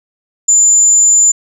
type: tone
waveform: sine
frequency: 7090 Hz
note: A8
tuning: 12 cents sharp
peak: -3 dBFS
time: 0.48-1.32 s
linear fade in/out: 10 ms
effects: tanh soft clip ceiling -3 dBFS